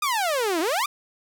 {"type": "exponential two-way sweep", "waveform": "sawtooth", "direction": "down then up", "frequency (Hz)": [1252, 308, 1252], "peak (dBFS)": -18, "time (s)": [0.02, 0.86], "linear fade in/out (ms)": 5, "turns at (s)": 0.6, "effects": []}